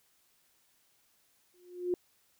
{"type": "tone with exponential growth", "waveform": "sine", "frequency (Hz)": 357.1, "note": "F4", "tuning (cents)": 39, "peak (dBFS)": -25, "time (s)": [1.54, 1.94], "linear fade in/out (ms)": 1, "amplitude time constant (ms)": 85, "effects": ["white hiss -70 dBFS RMS until 2.39 s"]}